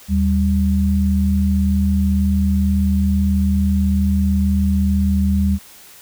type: tone pair together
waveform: sine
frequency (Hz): 77.78 / 196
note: D#2 / G3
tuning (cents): 0 / 0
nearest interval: octave + major third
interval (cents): 1600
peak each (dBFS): -16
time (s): 0.08-5.59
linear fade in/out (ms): 50
effects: white hiss -43 dBFS RMS until 6.01 s